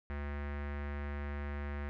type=tone with low-pass filter; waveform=square; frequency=72.1 Hz; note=D2; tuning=31 cents flat; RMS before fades=-39 dBFS; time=0.1-1.89 s; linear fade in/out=0 ms; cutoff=1900 Hz; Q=2.7; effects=none